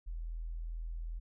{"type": "tone", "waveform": "sine", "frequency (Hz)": 41.2, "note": "E1", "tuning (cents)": 0, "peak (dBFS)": -37, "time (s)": [0.06, 1.2], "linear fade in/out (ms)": 20, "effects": []}